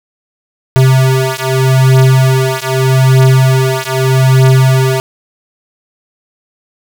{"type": "beating tone pair", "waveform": "square", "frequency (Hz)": [130.81, 131.62], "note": ["C3", "C3"], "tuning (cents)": [0, 11], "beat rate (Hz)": 0.81, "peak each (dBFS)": -10, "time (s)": [0.76, 5], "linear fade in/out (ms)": 0, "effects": []}